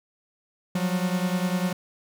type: beating tone pair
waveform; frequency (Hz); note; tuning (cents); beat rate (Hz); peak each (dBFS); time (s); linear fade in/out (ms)
45% pulse; 178.6 / 188.6; F3 / F#3; +39 / +33; 10; -25 / -28; 0.75-1.73; 5
effects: none